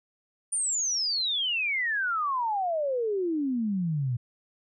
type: exponential sweep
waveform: sine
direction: down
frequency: 9450 to 116.9 Hz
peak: -25 dBFS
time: 0.52-4.17 s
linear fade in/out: 10 ms
effects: none